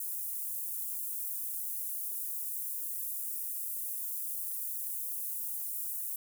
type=high-pass noise; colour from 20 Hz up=pink; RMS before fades=-37 dBFS; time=0-6.16 s; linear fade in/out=2 ms; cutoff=11000 Hz; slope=24 dB/octave; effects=none